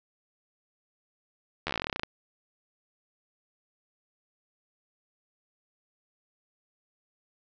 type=slowing click train; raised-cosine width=0.3 ms; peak=-14 dBFS; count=17; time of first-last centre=1.67-2.034 s; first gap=12 ms; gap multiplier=1.08; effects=resampled to 16000 Hz + 9-bit